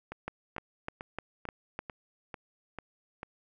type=two click trains; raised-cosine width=0.5 ms; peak=-20 / -24 dBFS; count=6 / 8; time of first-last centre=0.28-1.791 / 0.12-3.231 s; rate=3.31 / 2.25 Hz; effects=none